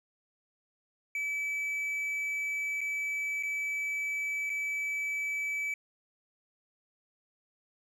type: tone with dropouts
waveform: triangle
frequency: 2300 Hz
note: D7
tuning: 37 cents flat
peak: -29 dBFS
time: 1.15-5.74 s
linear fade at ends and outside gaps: 2 ms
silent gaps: 2.808-2.813 / 3.427-3.433 / 4.496-4.5 s
effects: none